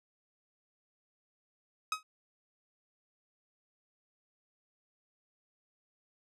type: tone with exponential decay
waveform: sawtooth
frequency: 1268 Hz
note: D#6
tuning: 32 cents sharp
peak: -23 dBFS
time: 1.92-2.03 s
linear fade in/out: 2 ms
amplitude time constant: 23 ms
effects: low-pass 9000 Hz 12 dB/octave